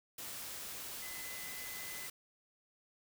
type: tone in noise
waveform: sine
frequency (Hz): 2022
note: B6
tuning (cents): +40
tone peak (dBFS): -49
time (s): 1.02-2.07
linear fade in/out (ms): 5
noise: white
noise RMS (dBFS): -45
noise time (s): 0.18-2.1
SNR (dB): -7
effects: none